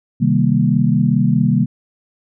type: chord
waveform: sine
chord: C minor seventh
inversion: none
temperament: equal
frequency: 130.81 / 155.56 / 196 / 233.1 Hz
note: C3 / Eb3 / G3 / Bb3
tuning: 0 / 0 / 0 / 0 cents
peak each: -17 dBFS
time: 0.2-1.66 s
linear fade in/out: 20 ms
effects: none